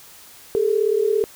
sine tone pair together, 406.5 / 444 Hz, G#4 / A4, -37 / +16 cents, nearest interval major second, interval 153 cents, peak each -19 dBFS, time 0.55-1.24 s, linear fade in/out 0 ms, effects white hiss -45 dBFS RMS until 1.35 s

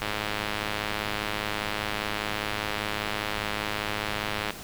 click train, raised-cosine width 0.3 ms, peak -12 dBFS, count 472, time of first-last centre 0.02-4.506 s, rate 105 Hz, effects pink hiss -41 dBFS RMS until 4.63 s

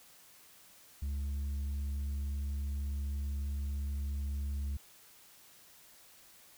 sine tone with tanh clipping, 70.4 Hz, C#2, 27 cents sharp, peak -34 dBFS, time 1.02-4.77 s, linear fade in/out 5 ms, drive 4 dB, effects white hiss -59 dBFS RMS until 6.57 s

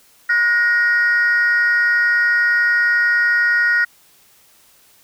sine tone pair together, 1446 / 1877 Hz, F#6 / A#6, -40 / +11 cents, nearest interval perfect fourth, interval 451 cents, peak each -14 dBFS, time 0.29-3.85 s, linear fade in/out 10 ms, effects tanh soft clip ceiling -8 dBFS + white hiss -52 dBFS RMS until 5.03 s

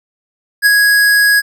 square tone with ADSR envelope, 1661.2 Hz, G#6, in tune, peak -5 dBFS, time 0.62-1.42 s, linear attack 42 ms, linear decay 14 ms, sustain -3 dB, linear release 35 ms, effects none

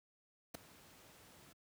pink noise with ADSR envelope, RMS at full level -41 dBFS, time 0.54-1.53 s, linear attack 9 ms, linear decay 5 ms, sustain -20 dB, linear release 7 ms, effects high-pass 80 Hz 12 dB/octave

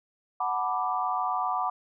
sine chord, B minor seventh, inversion second, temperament equal, 740 / 880 / 987.8 / 1174.7 Hz, F#5 / A5 / B5 / D6, 0 / 0 / 0 / 0 cents, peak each -30 / -35 / -31 / -30 dBFS, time 0.4-1.7 s, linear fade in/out 5 ms, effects none

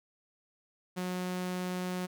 sawtooth tone, 181.8 Hz, F#3, 30 cents flat, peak -29 dBFS, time 0.96-2.07 s, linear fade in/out 20 ms, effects none

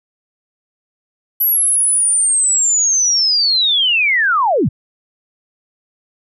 sine linear sweep, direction down, 11810 to 80.3 Hz, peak -11 dBFS, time 1.4-4.69 s, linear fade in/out 10 ms, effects none

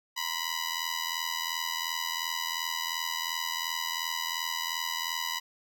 10% pulse ring-modulated tone, 987.8 Hz, B5, in tune, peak -19 dBFS, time 0.16-5.4 s, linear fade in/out 20 ms, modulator 41.4 Hz, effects none

